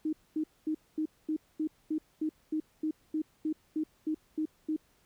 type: tone bursts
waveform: sine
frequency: 311.1 Hz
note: D#4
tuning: in tune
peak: -28 dBFS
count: 16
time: 0.05-4.764 s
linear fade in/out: 5 ms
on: 79 ms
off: 230 ms
effects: pink hiss -68 dBFS RMS until 5.05 s